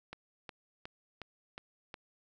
click train, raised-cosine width 0.3 ms, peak -27 dBFS, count 6, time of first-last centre 0.13-1.942 s, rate 2.76 Hz, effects none

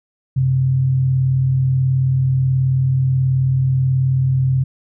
sine tone pair together, 93.1 / 131.66 Hz, F#2 / C3, +11 / +11 cents, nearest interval tritone, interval 600 cents, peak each -25 / -13 dBFS, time 0.36-4.64 s, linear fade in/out 10 ms, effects none

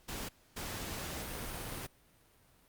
pink noise bursts at uneven times, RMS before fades -41 dBFS, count 2, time 0.08-0.29 / 0.56-1.87 s, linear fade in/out 10 ms, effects pink hiss -66 dBFS RMS until 2.68 s + Opus 48 kbps

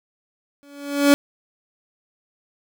30% pulse tone with exponential growth, 284.4 Hz, C#4, 45 cents sharp, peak -6 dBFS, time 0.63-1.14 s, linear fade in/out 0 ms, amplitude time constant 110 ms, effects none

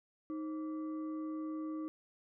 sine tone with frequency modulation, 312.2 Hz, D#4, 6 cents sharp, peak -37 dBFS, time 0.3-1.88 s, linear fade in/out 0 ms, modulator 845 Hz, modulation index 0.36, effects none

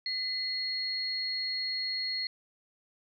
sine tone pair together, 2029 / 4299 Hz, B6 / C8, +46 / +46 cents, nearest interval octave + minor second, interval 1300 cents, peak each -38 / -31 dBFS, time 0.06-2.27 s, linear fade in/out 2 ms, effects none

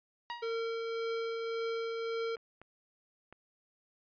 sawtooth tone with exponential decay, 950 Hz, A#5, 33 cents sharp, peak -31 dBFS, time 0.3-0.62 s, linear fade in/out 0 ms, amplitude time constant 68 ms
square tone with tremolo, 456.8 Hz, A#4, 35 cents flat, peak -33 dBFS, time 0.42-2.36 s, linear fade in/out 10 ms, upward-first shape triangle, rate 1.8 Hz, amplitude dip 30%
clicks, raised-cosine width 0.5 ms, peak -36 dBFS, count 3, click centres 2.368 / 2.616 / 3.326 s
effects resampled to 11025 Hz

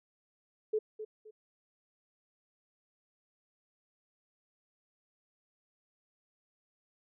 sine tone with echo, 431.5 Hz, A4, 34 cents flat, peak -27 dBFS, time 0.73-0.79 s, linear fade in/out 10 ms, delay 260 ms, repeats 2, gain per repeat -11 dB, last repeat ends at 1.31 s, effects none

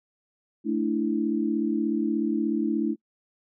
sine chord, A suspended fourth, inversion none, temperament just, 220 / 293.3 / 330 Hz, A3 / D4 / E4, 0 / -2 / +2 cents, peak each -27 dBFS, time 0.64-2.96 s, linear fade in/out 50 ms, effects noise-tail reverb RT60 0.1 s tail -26 dB re dry

